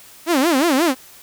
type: tone with vibrato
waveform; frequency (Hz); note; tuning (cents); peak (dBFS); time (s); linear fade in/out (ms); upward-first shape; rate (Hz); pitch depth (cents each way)
sawtooth; 300; D4; +37; -10; 0.26-0.95; 50; sine; 5.6; 270
effects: white hiss -44 dBFS RMS until 1.22 s